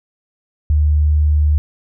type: tone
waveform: sine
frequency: 75.1 Hz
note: D2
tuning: 39 cents sharp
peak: -10 dBFS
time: 0.7-1.58 s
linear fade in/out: 0 ms
effects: none